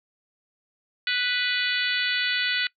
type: harmonic tone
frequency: 493.9 Hz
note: B4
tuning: in tune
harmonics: 3 / 4 / 5 / 6 / 7 / 8 / 9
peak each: -28 / -29 / -30 / -31 / -31 / -32 / -33 dBFS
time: 1.07-2.67 s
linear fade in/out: 2 ms
effects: noise-tail reverb RT60 0.1 s tail -22 dB re dry